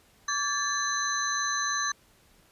sine tone cluster, 1154 / 1620 / 1743 / 4028 / 6160 Hz, D6 / G#6 / A6 / B7 / G8, -31 / -43 / -17 / +33 / -31 cents, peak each -31 / -36 / -33 / -35 / -31 dBFS, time 0.28-1.92 s, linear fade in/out 5 ms, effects pink hiss -61 dBFS RMS until 2.51 s + resampled to 32000 Hz

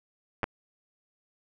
clicks, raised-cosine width 0.5 ms, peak -13 dBFS, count 2, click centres 0.432 / 0.441 s, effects none

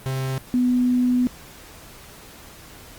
45% pulse / sine tone pair in turn, 132.3 / 248.5 Hz, C3 / B3, +20 / +11 cents, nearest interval major seventh, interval 1091 cents, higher second, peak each -23 / -16 dBFS, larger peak second, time 0.06-0.38 / 0.54-1.27 s, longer second, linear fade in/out 0 ms, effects pink hiss -44 dBFS RMS until 2.98 s + Opus 32 kbps

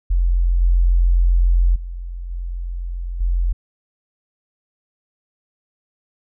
sine tone with level steps, 43.65 Hz, F1, in tune, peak -13 / -11 / -26 / -23 / -15 dBFS, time 0.1-3.53 s, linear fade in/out 10 ms, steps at 0.61 / 1.75 / 2.3 / 3.2 s, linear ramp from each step 10 ms, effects none

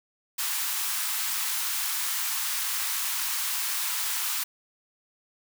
white high-pass noise, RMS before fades -29 dBFS, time 0.38-4.44 s, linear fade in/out 10 ms, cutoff 850 Hz, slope 48 dB/octave, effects none

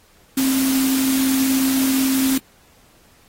sine tone in noise, 265.8 Hz, C4, 27 cents sharp, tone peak -16 dBFS, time 0.37-2.38 s, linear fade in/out 5 ms, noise white, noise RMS -25 dBFS, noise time 0.37-2.38 s, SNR +6 dB, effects pink hiss -54 dBFS RMS until 3.28 s + AAC 48 kbps

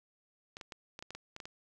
clicks, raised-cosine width 0.2 ms, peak -27 dBFS, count 10, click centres 0.569 / 0.612 / 0.722 / 0.991 / 1.025 / 1.106 / 1.15 / 1.364 / 1.402 / 1.455 s, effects none

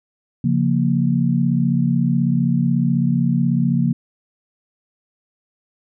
sine chord, Bb minor, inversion first, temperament equal, 138.59 / 174.61 / 233.1 Hz, Db3 / F3 / Bb3, 0 / 0 / 0 cents, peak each -19 / -19 / -19 dBFS, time 0.44-3.93 s, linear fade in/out 5 ms, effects none

